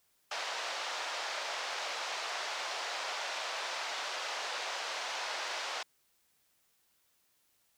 pink band-pass noise, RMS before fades -38 dBFS, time 0.31-5.83 s, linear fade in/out 5 ms, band 600 to 5900 Hz, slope 24 dB/octave, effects white hiss -73 dBFS RMS until 7.77 s

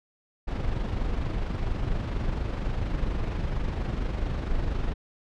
brown noise with amplitude modulation, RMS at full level -26 dBFS, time 0.47-4.94 s, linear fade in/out 20 ms, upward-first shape sine, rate 24.3 Hz, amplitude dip 45%, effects low-pass 4000 Hz 12 dB/octave

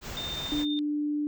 pink band-stop noise, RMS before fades -38 dBFS, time 0.01-0.66 s, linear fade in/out 50 ms, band 8000 to 14000 Hz, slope 96 dB/octave
sine tone with tremolo, 3621 Hz, A7, 49 cents sharp, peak -32 dBFS, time 0.17-0.79 s, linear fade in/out 0 ms, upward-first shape square, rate 15 Hz, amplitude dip 25%
sine tone, 296 Hz, D4, 14 cents sharp, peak -26 dBFS, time 0.52-1.27 s, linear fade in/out 0 ms
effects none

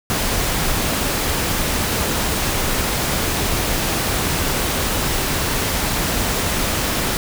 pink noise, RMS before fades -20 dBFS, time 0.1-7.17 s, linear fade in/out 0 ms, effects none

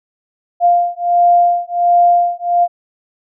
sine beating tone pair, 698.5 / 699.9 Hz, F5 / F5, 0 / +4 cents, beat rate 1.4 Hz, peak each -12 dBFS, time 0.6-2.68 s, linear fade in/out 50 ms, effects none

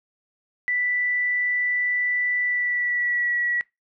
sine tone with pitch glide, 1975.5 to 1931.5 Hz, B6 to B6, 0 to -39 cents, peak -21 dBFS, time 0.68-3.61 s, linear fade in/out 0 ms, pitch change -39 cents, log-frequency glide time 2.41-3.35 s, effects noise-tail reverb RT60 0.2 s tail -22 dB re dry

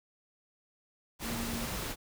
sine tone in noise, 232.3 Hz, A#3, 6 cents flat, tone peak -37 dBFS, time 1.22-1.68 s, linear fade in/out 50 ms, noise pink, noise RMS -37 dBFS, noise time 1.19-1.96 s, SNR -3 dB, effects none

